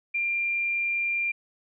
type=tone; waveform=sine; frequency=2385 Hz; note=D7; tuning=26 cents sharp; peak=-24 dBFS; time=0.14-1.32 s; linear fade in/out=10 ms; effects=none